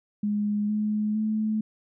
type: tone with pitch steps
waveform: sine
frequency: 207.7 / 211.9 / 216.3 Hz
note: G#3 / G#3 / A3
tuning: 0 / +35 / -29 cents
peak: -23 dBFS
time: 0.23-1.61 s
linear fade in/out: 5 ms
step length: 460 ms
effects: none